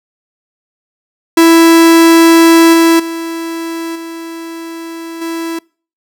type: tone with level steps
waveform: 45% pulse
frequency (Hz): 330.7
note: E4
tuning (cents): +6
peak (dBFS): -3 / -5 / -18 / -23 / -17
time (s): 1.37-5.59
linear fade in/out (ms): 5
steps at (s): 2.73 / 2.99 / 3.95 / 5.21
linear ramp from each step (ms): 10
effects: noise-tail reverb RT60 0.4 s tail -26 dB re dry